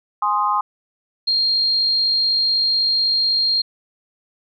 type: chord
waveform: sine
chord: Ab major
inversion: none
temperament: equal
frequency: 830.6 / 1046.5 / 1244.5 Hz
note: Ab5 / C6 / Eb6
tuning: 0 / 0 / 0 cents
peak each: -22 / -19 / -21 dBFS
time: 0.22-0.61 s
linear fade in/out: 5 ms
type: tone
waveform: sine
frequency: 4216 Hz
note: C8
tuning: 12 cents sharp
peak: -15 dBFS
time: 1.27-3.62 s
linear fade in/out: 10 ms
effects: none